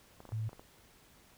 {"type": "clicks", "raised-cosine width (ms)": 1, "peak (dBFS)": -36, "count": 7, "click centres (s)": [0.204, 0.253, 0.291, 0.321, 0.493, 0.531, 0.595]}
{"type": "tone", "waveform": "sine", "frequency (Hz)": 110, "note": "A2", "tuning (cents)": 0, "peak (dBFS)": -33, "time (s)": [0.32, 0.49], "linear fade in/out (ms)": 10}
{"effects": ["pink hiss -62 dBFS RMS until 1.37 s"]}